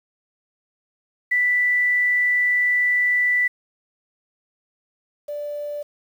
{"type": "tone pair in turn", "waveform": "sine", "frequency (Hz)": [1975.5, 587.3], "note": ["B6", "D5"], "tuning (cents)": [0, 0], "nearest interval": "octave + major sixth", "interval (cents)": 2100, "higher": "first", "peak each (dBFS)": [-16, -26], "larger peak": "first", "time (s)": [[1.31, 3.48], [5.28, 5.83]], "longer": "first", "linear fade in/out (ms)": 10, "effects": ["8-bit"]}